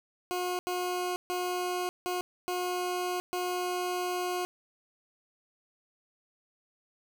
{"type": "tone bursts at uneven times", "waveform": "20% pulse", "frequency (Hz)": 359.9, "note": "F#4", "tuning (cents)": -48, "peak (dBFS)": -25, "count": 6, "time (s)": [[0.31, 0.59], [0.67, 1.16], [1.3, 1.89], [2.06, 2.21], [2.48, 3.2], [3.33, 4.45]], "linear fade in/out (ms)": 0, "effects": []}